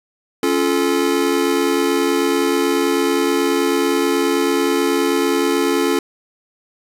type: chord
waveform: square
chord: Db augmented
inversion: none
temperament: just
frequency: 277.2 / 346.5 / 433.1 Hz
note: Db4 / F4 / A4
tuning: 0 / -14 / -27 cents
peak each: -20 dBFS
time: 0.43-5.99 s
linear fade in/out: 2 ms
effects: resampled to 32000 Hz + 7-bit